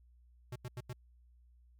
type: tone bursts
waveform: square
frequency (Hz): 123.47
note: B2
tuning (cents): 0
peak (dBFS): -40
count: 4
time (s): 0.52-0.93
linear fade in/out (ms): 5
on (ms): 38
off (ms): 86
effects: added 60 Hz sine -60 dBFS peak until 1.79 s + MP3 96 kbps

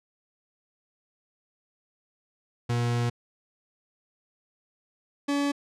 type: tone pair in turn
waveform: 40% pulse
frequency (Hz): 119.6 / 284.5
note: A#2 / C#4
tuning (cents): +45 / +45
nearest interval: octave + minor third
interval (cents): 1500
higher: second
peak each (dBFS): -23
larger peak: neither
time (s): 2.69-3.1 / 5.28-5.52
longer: first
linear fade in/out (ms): 10
effects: low-pass 8000 Hz 12 dB/octave

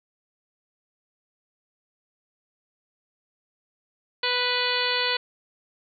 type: harmonic tone with a mistuned harmonic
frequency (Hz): 493.9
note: B4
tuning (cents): 0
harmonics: 1 / 2 / 3 / 4 / 5 / 6 / 7 / 8 / 9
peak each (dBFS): -31 / -31 / -31 / -31 / -31 / -31 / -31 / -31 / -31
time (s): 4.23-5.17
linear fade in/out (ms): 5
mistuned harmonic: 8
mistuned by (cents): +40
effects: none

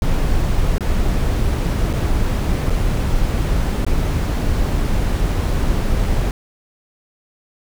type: noise with dropouts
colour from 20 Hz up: brown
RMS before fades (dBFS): -17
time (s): 0.02-6.31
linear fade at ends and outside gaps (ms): 1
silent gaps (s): 0.782-0.807 / 1.93-1.935 / 2.699-2.703 / 3.849-3.865
effects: none

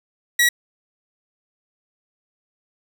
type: tone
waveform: sawtooth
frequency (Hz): 1923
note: B6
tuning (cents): -47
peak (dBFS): -10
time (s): 0.39-0.49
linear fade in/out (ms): 5
effects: none

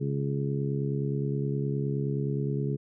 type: harmonic tone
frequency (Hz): 69.6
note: C#2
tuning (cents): +8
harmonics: 2 / 3 / 4 / 5 / 6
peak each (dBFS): -28 / -35 / -38 / -38 / -35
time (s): 0-2.77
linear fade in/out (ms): 20
effects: none

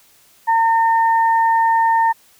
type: tone pair together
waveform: sine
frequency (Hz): 910 / 1820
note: A#5 / A#6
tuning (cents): -42 / -42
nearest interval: octave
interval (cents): 1200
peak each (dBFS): -12 / -23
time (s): 0.47-2.13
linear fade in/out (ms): 20
effects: white hiss -52 dBFS RMS until 2.39 s

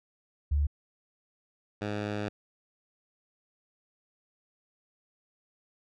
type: tone pair in turn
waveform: sine / 10% pulse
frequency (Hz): 72.6 / 104.14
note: D2 / G#2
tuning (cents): -19 / +5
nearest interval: tritone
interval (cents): 624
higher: second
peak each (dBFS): -23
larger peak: neither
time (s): 0.51-0.67 / 1.81-2.29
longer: second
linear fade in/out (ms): 10
effects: low-pass 4000 Hz 12 dB/octave

